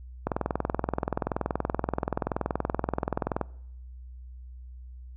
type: click train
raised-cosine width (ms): 1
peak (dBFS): -12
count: 67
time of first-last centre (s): 0.27-3.413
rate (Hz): 21
effects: noise-tail reverb RT60 0.8 s tail -24 dB re dry + added 62 Hz sine -41 dBFS peak until 5.16 s